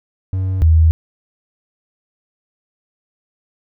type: tone pair in turn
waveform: triangle / sine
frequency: 94.2 / 80.37 Hz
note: F#2 / E2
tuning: +32 / -43 cents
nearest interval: minor third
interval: 275 cents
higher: first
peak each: -14 / -7 dBFS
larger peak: second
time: 0.33-0.62 / 0.62-0.91 s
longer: neither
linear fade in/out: 0 ms
effects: none